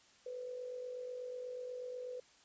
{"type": "tone with amplitude modulation", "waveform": "sine", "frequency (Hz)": 499, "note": "B4", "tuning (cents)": 18, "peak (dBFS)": -39, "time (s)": [0.26, 2.2], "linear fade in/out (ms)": 5, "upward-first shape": "sine", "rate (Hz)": 48.2, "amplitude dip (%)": 50, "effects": ["white hiss -65 dBFS RMS until 2.44 s", "resampled to 16000 Hz"]}